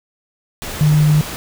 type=tone in noise; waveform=sine; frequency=151.4 Hz; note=D#3; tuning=47 cents flat; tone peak=-9 dBFS; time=0.81-1.21 s; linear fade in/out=0 ms; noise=pink; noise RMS=-27 dBFS; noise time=0.62-1.36 s; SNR=+15 dB; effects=none